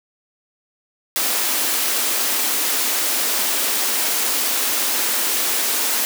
white high-pass noise, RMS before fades -20 dBFS, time 1.16-6.05 s, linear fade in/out 0 ms, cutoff 220 Hz, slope 96 dB/octave, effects none

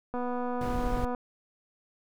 click train, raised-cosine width 1 ms, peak -21 dBFS, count 249, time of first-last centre 0.14-1.148 s, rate 246 Hz
brown noise, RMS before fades -32 dBFS, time 0.61-1.05 s, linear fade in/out 2 ms
effects none

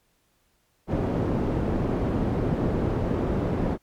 white low-pass noise, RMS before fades -25 dBFS, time 0.87-3.78 s, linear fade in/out 50 ms, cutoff 350 Hz, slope 12 dB/octave, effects pink hiss -68 dBFS RMS until 3.82 s + MP3 96 kbps

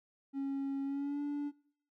triangle tone with pitch glide, 274.6 to 289.3 Hz, C#4 to D4, -16 to -26 cents, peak -31 dBFS, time 0.33-1.52 s, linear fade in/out 50 ms, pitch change +90 cents, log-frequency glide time 0.84-1.21 s, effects noise-tail reverb RT60 0.6 s tail -23 dB re dry + tanh soft clip ceiling -28 dBFS

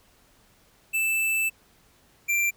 square tone pair in turn, 2643 / 2360 Hz, E7 / D7, +4 / +8 cents, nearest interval major second, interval 196 cents, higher first, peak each -23 / -22 dBFS, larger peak second, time 0.93-1.5 / 2.28-2.51 s, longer first, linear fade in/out 20 ms, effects pink hiss -60 dBFS RMS until 2.56 s

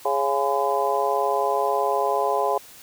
harmonic tone with a mistuned harmonic, 138.59 Hz, C#3, in tune, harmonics 3 / 4 / 5 / 6 / 7, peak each -26 / -26 / -26 / -26 / -26 dBFS, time 0.05-2.58 s, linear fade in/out 5 ms, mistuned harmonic 7, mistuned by +77 cents, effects white hiss -46 dBFS RMS until 2.82 s

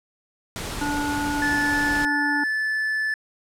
pink noise, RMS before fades -31 dBFS, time 0.56-2.05 s, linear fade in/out 0 ms
harmonic tone, 290.6 Hz, D4, 18 cents flat, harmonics 1 / 3 / 5, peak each -26 / -28 / -30 dBFS, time 0.81-2.44 s, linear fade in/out 5 ms
triangle tone, 1743 Hz, A6, 17 cents flat, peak -20 dBFS, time 1.42-3.14 s, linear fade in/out 2 ms
effects low-pass 11000 Hz 12 dB/octave

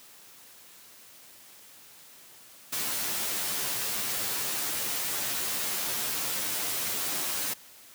white noise with comb filter, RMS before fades -31 dBFS, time 2.72-7.54 s, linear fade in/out 10 ms, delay 12 ms, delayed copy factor -0.85, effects white hiss -52 dBFS RMS until 7.94 s + high-pass 100 Hz 12 dB/octave

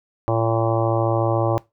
harmonic tone, 113.8 Hz, A#2, 41 cents flat, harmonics 1 / 3 / 4 / 5 / 6 / 7 / 8 / 9 / 10, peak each -22 / -24 / -29 / -23 / -30 / -27 / -32 / -31 / -32 dBFS, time 0.28-1.58 s, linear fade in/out 0 ms, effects noise-tail reverb RT60 0.2 s tail -19 dB re dry

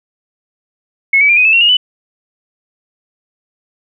sine tone with pitch steps, 2187 / 2286 / 2390 / 2499 / 2613 / 2732 / 2856 / 2986 Hz, C#7 / D7 / D7 / D#7 / E7 / F7 / F7 / F#7, -24 / -47 / +30 / +7 / -16 / -39 / +38 / +15 cents, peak -6 dBFS, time 1.13-1.77 s, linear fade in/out 5 ms, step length 80 ms, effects none

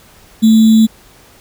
sine tone with sample-and-hold, 221.1 Hz, A3, 9 cents sharp, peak -4 dBFS, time 0.42-0.87 s, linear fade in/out 20 ms, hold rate 3675 Hz, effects pink hiss -44 dBFS RMS until 1.4 s

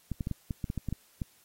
clicks, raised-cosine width 5 ms, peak -20 dBFS, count 11, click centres 0.117 / 0.208 / 0.271 / 0.313 / 0.508 / 0.642 / 0.701 / 0.777 / 0.887 / 0.926 / 1.218 s, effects white hiss -63 dBFS RMS until 1.44 s + AAC 48 kbps

